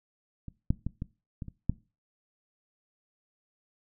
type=clicks; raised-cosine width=5 ms; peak=-28 / -12 / -19 / -21 / -24 / -29 / -13 dBFS; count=7; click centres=0.483 / 0.705 / 0.866 / 1.021 / 1.422 / 1.483 / 1.696 s; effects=noise-tail reverb RT60 0.3 s tail -20 dB re dry